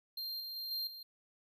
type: tone with level steps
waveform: square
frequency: 4186 Hz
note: C8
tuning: in tune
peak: -39 / -42 / -40 / -36 / -47 dBFS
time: 0.17-1.03 s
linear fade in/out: 5 ms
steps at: 0.4 / 0.56 / 0.71 / 0.87 s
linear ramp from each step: 2 ms
effects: none